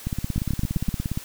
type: two click trains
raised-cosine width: 5 ms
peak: -11 / -13 dBFS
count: 5 / 20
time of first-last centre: 0.38-0.889 / 0.07-1.175 s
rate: 7.86 / 17.2 Hz
effects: white hiss -42 dBFS RMS until 1.24 s